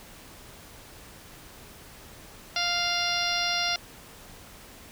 harmonic tone, 698.5 Hz, F5, in tune, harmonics 1 / 2 / 3 / 4 / 5 / 6 / 7 / 8, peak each -33 / -33 / -33 / -33 / -33 / -33 / -33 / -33 dBFS, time 2.56-3.76 s, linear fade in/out 2 ms, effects pink hiss -48 dBFS RMS until 4.91 s

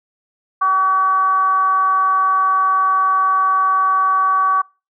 sine tone with frequency modulation, 1139 Hz, C#6, 47 cents sharp, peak -12 dBFS, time 0.61-4.62 s, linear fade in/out 10 ms, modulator 372 Hz, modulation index 0.39, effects noise-tail reverb RT60 0.3 s tail -24 dB re dry

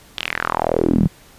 sawtooth tone with band-pass filter sweep, 41.18 Hz, E1, 1 cent flat, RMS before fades -19 dBFS, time 0.17-1.08 s, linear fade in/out 10 ms, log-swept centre 3500 to 160 Hz, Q 4.1, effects pink hiss -47 dBFS RMS until 1.38 s + resampled to 32000 Hz

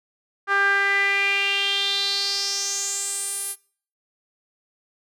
sawtooth tone with band-pass filter sweep, 397.5 Hz, G4, 24 cents sharp, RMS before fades -23 dBFS, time 0.47-3.56 s, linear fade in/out 50 ms, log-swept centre 1400 to 11000 Hz, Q 5.3, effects noise-tail reverb RT60 0.5 s tail -24 dB re dry

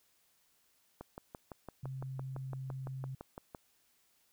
click train, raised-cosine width 1 ms, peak -30 dBFS, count 16, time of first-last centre 1.01-3.548 s, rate 5.91 Hz
sine tone, 132.4 Hz, C3, 21 cents sharp, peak -39 dBFS, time 1.83-3.15 s, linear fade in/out 5 ms
effects white hiss -72 dBFS RMS until 4.32 s

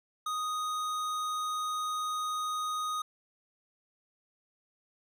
sine tone with tanh clipping, 1244.5 Hz, D#6, in tune, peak -33 dBFS, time 0.26-3.02 s, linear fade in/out 5 ms, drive 18 dB, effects none

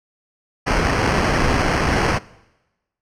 pink noise with sample-and-hold, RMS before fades -18 dBFS, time 0.66-2.19 s, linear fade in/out 20 ms, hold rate 3675 Hz, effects noise-tail reverb RT60 1.0 s tail -21 dB re dry + low-pass 6000 Hz 12 dB/octave

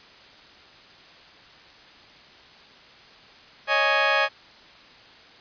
15% pulse chord, C# suspended second, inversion none, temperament just, 554.4 / 623.7 / 831.5 Hz, C#5 / D#5 / G#5, 0 / +4 / +2 cents, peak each -18 dBFS, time 3.67-4.29 s, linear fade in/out 50 ms, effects white hiss -49 dBFS RMS until 5.4 s + resampled to 11025 Hz

